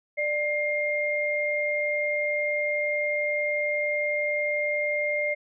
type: tone pair together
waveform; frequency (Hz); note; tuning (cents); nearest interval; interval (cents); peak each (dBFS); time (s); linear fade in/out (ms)
sine; 594.1 / 2117; D5 / C7; +20 / +20; octave + minor seventh; 2200; -27 / -26; 0.17-5.35; 20
effects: none